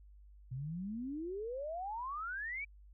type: exponential sweep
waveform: sine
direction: up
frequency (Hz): 122.2 to 2349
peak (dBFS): -38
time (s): 0.51-2.65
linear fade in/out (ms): 10
effects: added 50 Hz sine -55 dBFS peak until 2.93 s